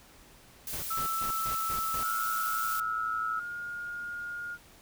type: noise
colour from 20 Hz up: blue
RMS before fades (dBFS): -37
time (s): 0.67-2.8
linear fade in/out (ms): 2
type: noise bursts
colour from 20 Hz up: pink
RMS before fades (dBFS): -41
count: 6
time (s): 0.73-2.032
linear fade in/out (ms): 0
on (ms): 92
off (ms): 150
type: tone with pitch glide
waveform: sine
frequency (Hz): 1318.5 to 1310.1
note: E6 to E6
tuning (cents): 0 to -11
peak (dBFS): -30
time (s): 0.9-3.4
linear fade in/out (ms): 10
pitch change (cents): -11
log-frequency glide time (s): 1.3-2.48
type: tone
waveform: sine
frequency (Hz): 1422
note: F6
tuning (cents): +31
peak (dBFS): -35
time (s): 2.01-4.58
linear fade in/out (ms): 50
effects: pink hiss -56 dBFS RMS until 4.81 s